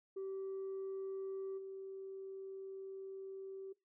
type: tone with level steps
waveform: sine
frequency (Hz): 386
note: G4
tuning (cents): -27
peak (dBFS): -38 / -44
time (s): 0.16-3.73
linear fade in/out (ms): 10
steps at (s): 1.57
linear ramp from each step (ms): 20
effects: noise-tail reverb RT60 0.2 s tail -20 dB re dry + tanh soft clip ceiling -38 dBFS